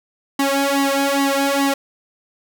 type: tone with flanger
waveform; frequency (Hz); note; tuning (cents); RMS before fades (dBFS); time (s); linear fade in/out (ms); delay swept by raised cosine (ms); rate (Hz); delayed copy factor
sawtooth; 277.2; C#4; 0; -18; 0.39-1.74; 5; 1 to 2.4; 2.4; +1
effects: none